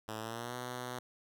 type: tone with pitch glide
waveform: 5% pulse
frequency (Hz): 109.4 to 124.22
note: A2 to B2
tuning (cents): -9 to +10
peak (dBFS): -28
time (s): 0.08-0.99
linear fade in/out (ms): 5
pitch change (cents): +219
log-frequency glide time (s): 0.18-0.56
effects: none